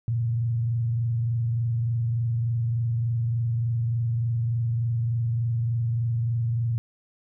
sine tone with frequency modulation, 116.54 Hz, A#2, in tune, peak -22 dBFS, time 0.08-6.78 s, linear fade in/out 0 ms, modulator 23.4 Hz, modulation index 0.33, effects none

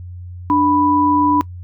sine tone pair together, 295.4 / 987.8 Hz, D4 / B5, +10 / 0 cents, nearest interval octave + major sixth, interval 2090 cents, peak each -14 dBFS, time 0.5-1.41 s, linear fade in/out 0 ms, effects noise-tail reverb RT60 0.1 s tail -21 dB re dry + added 89 Hz sine -29 dBFS peak until 1.63 s

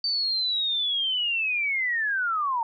sine linear sweep, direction down, 4606 to 892 Hz, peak -23 dBFS, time 0.04-2.63 s, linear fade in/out 2 ms, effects none

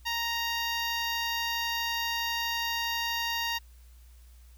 10% pulse tone with notch filter, 932.3 Hz, A#5, in tune, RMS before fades -31 dBFS, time 0.05-3.59 s, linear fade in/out 20 ms, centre 8700 Hz, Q 1.1, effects added 60 Hz sine -50 dBFS peak until 4.57 s + white hiss -64 dBFS RMS until 4.57 s

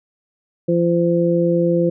harmonic tone, 171.3 Hz, F3, 33 cents flat, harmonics 1 / 2 / 3, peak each -18 / -18 / -18 dBFS, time 0.68-1.9 s, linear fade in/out 10 ms, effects none

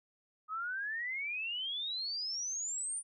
sine exponential sweep, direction up, 1244.5 to 9397 Hz, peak -35 dBFS, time 0.48-3.03 s, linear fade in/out 50 ms, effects none

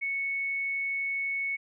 sine tone, 2212 Hz, C#7, 4 cents flat, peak -28 dBFS, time 0.01-1.57 s, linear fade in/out 20 ms, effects none

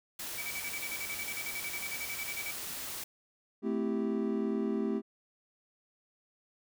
white noise, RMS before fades -40 dBFS, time 0.19-3.04 s, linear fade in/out 5 ms
triangle tone with tremolo, 2293 Hz, D7, 42 cents flat, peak -35 dBFS, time 0.37-2.53 s, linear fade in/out 20 ms, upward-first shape square, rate 11 Hz, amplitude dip 80%
triangle chord, A minor seventh, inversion none, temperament equal with one note detuned, 220 / 259.7 / 329.6 / 392 Hz, A3 / C4 / E4 / G4, 0 / -13 / 0 / 0 cents, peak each -31 / -34 / -36 / -33 dBFS, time 3.62-5.02 s, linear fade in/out 50 ms
effects none

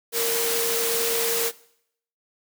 sine tone in noise, 462.5 Hz, A#4, 14 cents flat, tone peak -26 dBFS, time 0.12-1.52 s, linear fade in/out 50 ms, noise white, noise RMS -25 dBFS, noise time 0.12-1.52 s, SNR -4 dB, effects noise-tail reverb RT60 0.7 s tail -20 dB re dry + high-pass 200 Hz 12 dB/octave

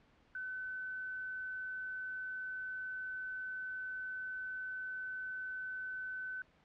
sine tone, 1515 Hz, F#6, 40 cents sharp, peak -39 dBFS, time 0.35-6.42 s, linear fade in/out 2 ms, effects pink hiss -68 dBFS RMS until 6.64 s + low-pass 3000 Hz 12 dB/octave

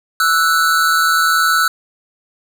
square tone pair together, 1319.3 / 1480 Hz, E6 / F#6, +1 / 0 cents, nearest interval major second, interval 199 cents, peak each -15 dBFS, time 0.2-1.68 s, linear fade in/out 2 ms, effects none

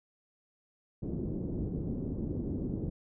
white low-pass noise, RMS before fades -35 dBFS, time 1.02-2.9 s, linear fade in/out 10 ms, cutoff 330 Hz, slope 24 dB/octave, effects none

